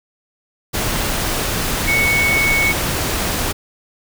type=tone in noise; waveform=sine; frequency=2217 Hz; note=C#7; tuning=in tune; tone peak=-14 dBFS; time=1.87-2.73 s; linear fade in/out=20 ms; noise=pink; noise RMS=-20 dBFS; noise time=0.73-3.53 s; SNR=+3 dB; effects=none